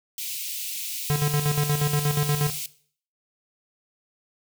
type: high-pass noise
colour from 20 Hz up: white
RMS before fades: -32 dBFS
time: 0.18-2.66 s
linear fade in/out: 2 ms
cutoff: 2300 Hz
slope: 48 dB/octave
type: tone with tremolo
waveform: square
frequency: 146.83 Hz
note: D3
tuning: in tune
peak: -20 dBFS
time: 1.1-2.5 s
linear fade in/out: 0 ms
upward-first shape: square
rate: 8.4 Hz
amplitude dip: 60%
effects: noise-tail reverb RT60 0.5 s tail -17 dB re dry